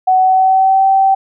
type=tone with pitch glide; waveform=sine; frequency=748 to 773.9 Hz; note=F#5 to G5; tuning=+19 to -22 cents; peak=-7 dBFS; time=0.07-1.15 s; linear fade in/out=10 ms; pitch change=+59 cents; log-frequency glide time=0.17-0.86 s; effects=none